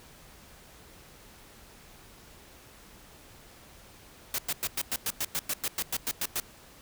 white noise bursts, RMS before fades -30 dBFS, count 15, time 4.34-6.4 s, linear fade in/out 2 ms, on 44 ms, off 100 ms, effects pink hiss -53 dBFS RMS until 6.81 s

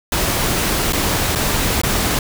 pink noise with dropouts, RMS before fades -18 dBFS, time 0.12-2.19 s, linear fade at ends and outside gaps 2 ms, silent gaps 0.924-0.931 / 1.351-1.357 / 1.816-1.834 s, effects none

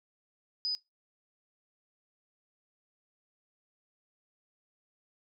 sine tone, 4986 Hz, D#8, 3 cents sharp, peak -29 dBFS, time 0.65-0.75 s, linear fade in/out 0 ms, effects noise-tail reverb RT60 0.2 s tail -22 dB re dry

